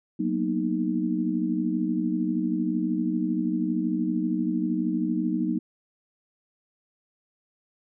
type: chord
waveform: sine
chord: B major seventh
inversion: second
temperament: equal with one note detuned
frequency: 185 / 233.1 / 245.9 / 311.1 Hz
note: F#3 / A#3 / B3 / D#4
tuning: 0 / 0 / -7 / 0 cents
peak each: -29 / -29 / -31 / -27 dBFS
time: 0.19-5.59 s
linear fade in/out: 10 ms
effects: none